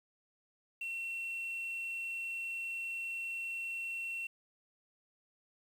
sine tone, 2715 Hz, F7, 50 cents flat, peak -34 dBFS, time 0.81-4.27 s, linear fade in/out 5 ms, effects tanh soft clip ceiling -36 dBFS + 10-bit

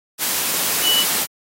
sine tone in noise, 2960 Hz, F#7, in tune, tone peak -15 dBFS, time 0.82-1.05 s, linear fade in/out 50 ms, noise white, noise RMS -20 dBFS, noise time 0.18-1.27 s, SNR +2 dB, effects high-pass 150 Hz 12 dB/octave + AAC 48 kbps

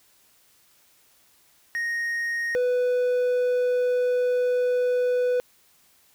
triangle tone pair in turn, 1864.7 / 495.9 Hz, A#6 / B4, 0 / +7 cents, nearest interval octave + major seventh, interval 2293 cents, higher first, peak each -23 / -18 dBFS, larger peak second, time 1.75-2.55 / 2.55-5.4 s, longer second, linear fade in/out 0 ms, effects white hiss -60 dBFS RMS until 6.14 s

